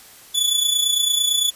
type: tone with amplitude modulation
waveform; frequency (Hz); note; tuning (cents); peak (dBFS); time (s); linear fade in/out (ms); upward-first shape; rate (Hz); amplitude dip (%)
sawtooth; 3449; A7; -35; -11; 0.34-1.51; 20; sine; 28.9; 60
effects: white hiss -45 dBFS RMS until 1.55 s + resampled to 32000 Hz